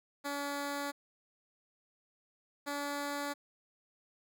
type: tone pair in turn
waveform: 10% pulse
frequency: 284.6 / 286.6 Hz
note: C#4 / D4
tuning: +46 / -42 cents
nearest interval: unison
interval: 12 cents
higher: second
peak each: -27 dBFS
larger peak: neither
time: 0.24-0.92 / 2.66-3.34 s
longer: neither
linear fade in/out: 20 ms
effects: none